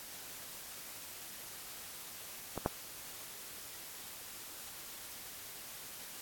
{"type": "clicks", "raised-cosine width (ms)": 1, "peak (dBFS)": [-23, -15], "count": 2, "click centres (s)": [2.577, 2.661], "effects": ["white hiss -48 dBFS RMS until 6.21 s", "AAC 64 kbps"]}